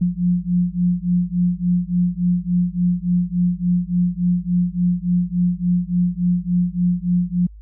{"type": "beating tone pair", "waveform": "sine", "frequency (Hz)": [175.7, 179.2], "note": ["F3", "F3"], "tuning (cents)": [11, 45], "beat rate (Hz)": 3.5, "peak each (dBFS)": -19, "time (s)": [0.01, 7.47], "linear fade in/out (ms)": 10, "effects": ["added 52 Hz sine -37 dBFS peak until 7.61 s"]}